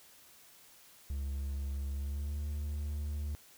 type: tone with pitch glide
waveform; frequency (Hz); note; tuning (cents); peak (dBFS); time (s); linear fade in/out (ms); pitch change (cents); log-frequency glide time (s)
triangle; 69.3 to 73.85; C#2 to D2; 0 to +10; -32; 1.1-3.35; 0; +110; 1.95-2.42
effects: white hiss -59 dBFS RMS until 3.57 s